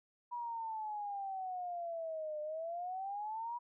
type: exponential two-way sweep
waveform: sine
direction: down then up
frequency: 972 to 600 to 972 Hz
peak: -38 dBFS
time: 0.31-3.59 s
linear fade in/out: 20 ms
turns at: 2.41 s
effects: none